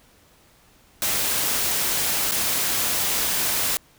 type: noise with dropouts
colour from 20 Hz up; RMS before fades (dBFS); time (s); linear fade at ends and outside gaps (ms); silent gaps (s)
white; -23; 1.02-3.77; 0; 2.311-2.319
effects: pink hiss -56 dBFS RMS until 3.98 s